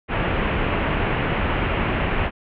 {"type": "low-pass noise", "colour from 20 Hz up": "pink", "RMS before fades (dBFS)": -22, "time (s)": [0.08, 2.31], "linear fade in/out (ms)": 50, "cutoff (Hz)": 2900, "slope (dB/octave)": 48, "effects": []}